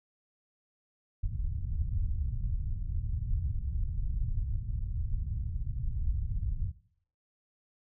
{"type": "low-pass noise", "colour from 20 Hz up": "pink", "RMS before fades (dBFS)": -32, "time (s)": [1.23, 6.72], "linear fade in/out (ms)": 10, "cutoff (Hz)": 110, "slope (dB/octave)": 24, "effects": ["noise-tail reverb RT60 0.6 s tail -17 dB re dry"]}